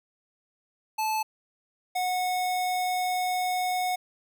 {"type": "tone pair in turn", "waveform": "square", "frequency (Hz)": [870, 731.6], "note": ["A5", "F#5"], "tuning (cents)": [-20, -20], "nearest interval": "minor third", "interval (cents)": 300, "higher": "first", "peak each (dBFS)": -26, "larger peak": "neither", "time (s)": [[0.98, 1.23], [1.95, 3.96]], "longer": "second", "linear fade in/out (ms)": 10, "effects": []}